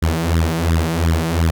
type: tone with flanger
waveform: sawtooth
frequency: 82.1 Hz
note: E2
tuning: 6 cents flat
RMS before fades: -17 dBFS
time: 0.02-1.51 s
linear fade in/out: 10 ms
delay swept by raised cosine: 0.56 to 5.86 ms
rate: 2.8 Hz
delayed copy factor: +0.9
effects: none